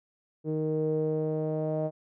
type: tone with low-pass filter sweep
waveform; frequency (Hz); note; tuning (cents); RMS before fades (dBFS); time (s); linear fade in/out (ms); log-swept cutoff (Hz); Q
sawtooth; 155.56; D#3; 0; -29; 0.44-1.91; 50; 410 to 620; 5.9
effects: none